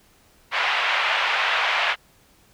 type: band-pass noise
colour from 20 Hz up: white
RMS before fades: -22 dBFS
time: 0.51-1.96 s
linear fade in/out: 50 ms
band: 680 to 2900 Hz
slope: 24 dB/octave
effects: pink hiss -57 dBFS RMS until 2.53 s